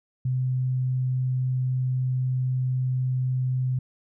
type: tone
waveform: sine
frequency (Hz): 128.3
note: C3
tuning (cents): -34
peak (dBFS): -22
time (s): 0.25-3.79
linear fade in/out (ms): 5
effects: none